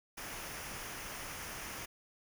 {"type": "noise with comb filter", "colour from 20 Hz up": "pink", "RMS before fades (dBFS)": -44, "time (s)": [0.17, 1.86], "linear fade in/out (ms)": 10, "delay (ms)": 0.25, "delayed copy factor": -0.5, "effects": []}